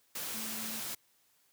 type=tone in noise; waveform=sine; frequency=221 Hz; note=A3; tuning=8 cents sharp; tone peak=-45 dBFS; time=0.34-0.8 s; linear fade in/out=5 ms; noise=white; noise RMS=-39 dBFS; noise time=0.15-0.95 s; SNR=-9 dB; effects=white hiss -70 dBFS RMS until 1.52 s + high-pass 80 Hz 12 dB/octave